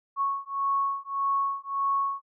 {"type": "beating tone pair", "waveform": "sine", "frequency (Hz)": [1104, 1105.7], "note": ["C#6", "C#6"], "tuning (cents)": [-7, -5], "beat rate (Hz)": 1.7, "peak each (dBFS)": -28, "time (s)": [0.16, 2.22], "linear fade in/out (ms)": 50, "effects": []}